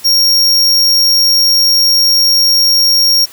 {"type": "tone", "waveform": "45% pulse", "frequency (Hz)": 5570, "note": "F8", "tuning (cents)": -5, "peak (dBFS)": -7, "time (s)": [0.04, 3.26], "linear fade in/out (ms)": 20, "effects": ["white hiss -36 dBFS RMS until 3.32 s"]}